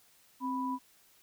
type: tone pair together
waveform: sine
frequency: 262.5 / 987.8 Hz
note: C4 / B5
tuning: +6 / 0 cents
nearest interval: octave + major seventh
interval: 2294 cents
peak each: -34 / -34 dBFS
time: 0.4-0.79 s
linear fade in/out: 50 ms
effects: white hiss -64 dBFS RMS until 1.22 s